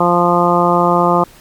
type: harmonic tone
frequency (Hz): 174.61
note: F3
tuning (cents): 0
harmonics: 1 / 2 / 3 / 4 / 5 / 6 / 7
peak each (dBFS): -17 / -17 / -17 / -17 / -17 / -17 / -17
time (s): 0-1.24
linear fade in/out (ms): 5
effects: pink hiss -43 dBFS RMS until 1.4 s + MP3 96 kbps